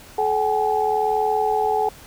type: tone cluster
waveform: sine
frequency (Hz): 430.5 / 763 / 844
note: A4 / G5 / G#5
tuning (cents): -38 / -47 / +28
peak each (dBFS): -22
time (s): 0.18-1.89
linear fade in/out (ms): 5
effects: pink hiss -44 dBFS RMS until 2.06 s